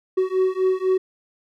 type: beating tone pair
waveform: triangle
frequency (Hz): 372.8 / 376.8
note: F#4 / F#4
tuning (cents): +13 / +32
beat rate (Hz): 4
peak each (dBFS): -19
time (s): 0.17-0.98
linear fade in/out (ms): 10
effects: none